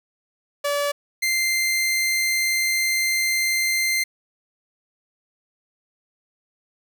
sawtooth tone pair in turn, 575 / 2087 Hz, D5 / C7, -37 / -5 cents, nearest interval octave + minor seventh, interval 2232 cents, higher second, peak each -17 / -16 dBFS, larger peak second, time 0.64-0.92 / 1.22-4.04 s, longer second, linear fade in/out 10 ms, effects none

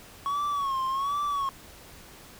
triangle tone with vibrato, 1108 Hz, C#6, 1 cent flat, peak -24 dBFS, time 0.26-1.49 s, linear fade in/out 0 ms, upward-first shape sine, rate 1.3 Hz, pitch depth 90 cents each way, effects pink hiss -49 dBFS RMS until 2.39 s

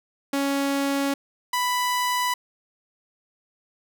sawtooth tone pair in turn, 278.1 / 991 Hz, C#4 / B5, +6 / +6 cents, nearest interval octave + minor seventh, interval 2200 cents, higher second, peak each -18 dBFS, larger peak neither, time 0.33-1.14 / 1.53-2.34 s, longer neither, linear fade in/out 5 ms, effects none

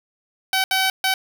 10% pulse tone bursts at uneven times, 762 Hz, G5, 49 cents flat, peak -9 dBFS, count 3, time 0.53-0.64 / 0.71-0.9 / 1.04-1.14 s, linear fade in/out 2 ms, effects 8-bit

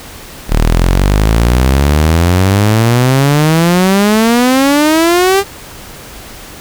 sawtooth exponential sweep, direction up, 36.71 to 403.2 Hz, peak -3 dBFS, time 0.48-5.44 s, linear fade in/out 50 ms, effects pink hiss -31 dBFS RMS until 6.6 s

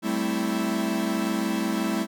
45% pulse chord, A minor seventh, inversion third, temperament equal with one note detuned, 194.42 / 220 / 261.6 / 329.6 Hz, G3 / A3 / C4 / E4, -14 / 0 / 0 / 0 cents, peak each -30 / -28 / -32 / -29 dBFS, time 0.02-2.07 s, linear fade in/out 50 ms, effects none

